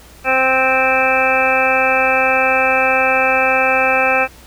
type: harmonic tone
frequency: 261.6 Hz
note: C4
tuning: in tune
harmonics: 1 / 2 / 3 / 4 / 5 / 6 / 7 / 9 / 10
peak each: -28 / -18 / -18 / -27 / -21 / -21 / -26 / -19 / -18 dBFS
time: 0.24-4.28 s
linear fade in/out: 50 ms
effects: added 60 Hz sine -43 dBFS peak until 4.46 s + pink hiss -43 dBFS RMS until 4.46 s